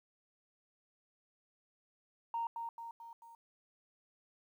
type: tone with echo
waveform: sine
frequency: 926 Hz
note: A#5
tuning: 12 cents flat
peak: -33 dBFS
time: 2.34-2.47 s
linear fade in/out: 2 ms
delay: 220 ms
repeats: 4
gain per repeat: -5 dB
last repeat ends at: 3.35 s
effects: tanh soft clip ceiling -29 dBFS + 12-bit